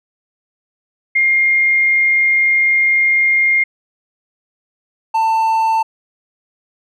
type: tone pair in turn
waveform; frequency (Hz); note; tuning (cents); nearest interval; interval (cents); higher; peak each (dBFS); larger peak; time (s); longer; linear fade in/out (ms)
sine / triangle; 2122 / 892.2; C7 / A5; +24 / +24; octave + minor third; 1500; first; -10; neither; 1.15-3.64 / 5.14-5.83; first; 10
effects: none